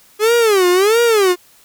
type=tone with vibrato; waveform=45% pulse; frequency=410.6 Hz; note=G#4; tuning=20 cents flat; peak=-10 dBFS; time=0.19-1.36 s; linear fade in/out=50 ms; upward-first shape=sine; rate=1.5 Hz; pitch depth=250 cents each way; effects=white hiss -49 dBFS RMS until 1.64 s